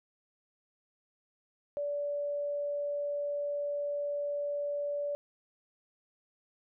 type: tone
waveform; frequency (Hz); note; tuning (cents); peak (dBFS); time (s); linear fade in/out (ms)
sine; 578; D5; -28; -31; 1.77-5.15; 0
effects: none